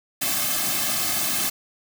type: noise with comb filter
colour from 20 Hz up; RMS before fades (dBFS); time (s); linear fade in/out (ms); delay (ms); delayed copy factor
white; -24; 0.21-1.5; 10; 2.1; -1
effects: none